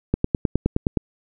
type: click train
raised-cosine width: 3 ms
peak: -5 dBFS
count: 9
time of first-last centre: 0.14-0.972 s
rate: 9.61 Hz
effects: none